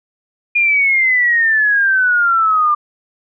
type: exponential sweep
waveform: sine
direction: down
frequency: 2437 to 1189 Hz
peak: -10 dBFS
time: 0.55-2.75 s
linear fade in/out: 10 ms
effects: none